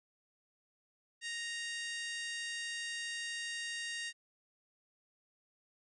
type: harmonic tone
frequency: 932.3 Hz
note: A#5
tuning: in tune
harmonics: 2 / 3 / 4 / 5 / 6 / 7 / 8 / 9 / 10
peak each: -41 / -45 / -47 / -49 / -51 / -52 / -53 / -54 / -55 dBFS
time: 1.21-4.13 s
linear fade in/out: 50 ms
effects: none